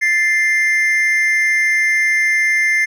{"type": "tone pair together", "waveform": "triangle", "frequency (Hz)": [1760.8, 2094], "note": ["A6", "C7"], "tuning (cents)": [1, 1], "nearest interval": "minor third", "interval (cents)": 300, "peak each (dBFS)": [-16, -12], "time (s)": [0.01, 2.86], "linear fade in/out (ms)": 20, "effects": []}